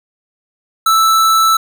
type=tone; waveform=square; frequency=1318.5 Hz; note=E6; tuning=in tune; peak=-9 dBFS; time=0.86-1.57 s; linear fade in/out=5 ms; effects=none